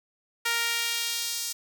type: tone with high-pass filter sweep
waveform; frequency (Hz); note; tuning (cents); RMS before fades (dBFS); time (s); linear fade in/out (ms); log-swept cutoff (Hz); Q
sawtooth; 466.2; A#4; 0; -29; 0.45-1.53; 10; 1600 to 5700; 1.1
effects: none